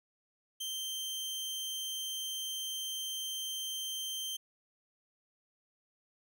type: tone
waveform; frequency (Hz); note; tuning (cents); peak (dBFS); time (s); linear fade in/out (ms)
sawtooth; 3136; G7; 0; -33; 0.6-4.37; 10
effects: none